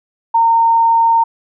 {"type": "tone", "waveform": "sine", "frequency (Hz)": 917, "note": "A#5", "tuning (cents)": -29, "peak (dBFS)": -8, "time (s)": [0.34, 1.24], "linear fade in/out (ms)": 10, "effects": []}